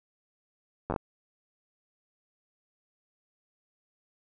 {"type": "slowing click train", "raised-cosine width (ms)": 1, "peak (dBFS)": -16, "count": 5, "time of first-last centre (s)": [0.9, 0.962], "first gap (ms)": 10, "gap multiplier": 1.3, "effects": []}